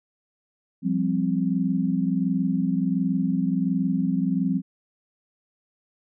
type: chord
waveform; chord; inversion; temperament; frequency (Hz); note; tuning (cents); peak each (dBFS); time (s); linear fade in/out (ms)
sine; F suspended second; none; equal; 174.61 / 196 / 261.6; F3 / G3 / C4; 0 / 0 / 0; -25; 0.82-4.62; 50
effects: none